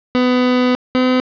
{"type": "tone pair in turn", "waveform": "30% pulse", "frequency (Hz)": [250.2, 254.7], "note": ["B3", "C4"], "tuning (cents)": [23, -46], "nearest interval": "unison", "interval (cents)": 31, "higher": "second", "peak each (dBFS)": -9, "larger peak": "neither", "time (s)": [[0.15, 0.75], [0.95, 1.2]], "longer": "first", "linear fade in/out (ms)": 0, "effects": ["resampled to 11025 Hz", "7-bit"]}